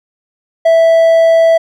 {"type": "tone", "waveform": "triangle", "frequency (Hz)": 658, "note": "E5", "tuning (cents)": -3, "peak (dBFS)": -3, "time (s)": [0.65, 1.58], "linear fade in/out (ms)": 10, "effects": []}